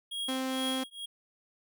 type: tone with tremolo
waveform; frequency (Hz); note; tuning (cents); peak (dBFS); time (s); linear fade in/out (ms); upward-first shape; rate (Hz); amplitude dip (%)
square; 3284; G#7; -20; -32; 0.11-1.06; 10; triangle; 2.2; 100
type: tone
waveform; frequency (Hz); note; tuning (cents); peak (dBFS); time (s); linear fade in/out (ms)
sawtooth; 261.6; C4; 0; -27; 0.28-0.84; 10
effects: none